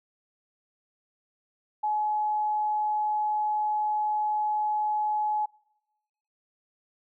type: tone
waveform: sine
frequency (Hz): 848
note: G#5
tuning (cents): +36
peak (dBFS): -24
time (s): 1.83-5.46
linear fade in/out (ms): 10
effects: noise-tail reverb RT60 1.0 s tail -26 dB re dry